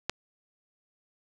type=click; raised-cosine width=0.2 ms; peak=-10 dBFS; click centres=0.096 s; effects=none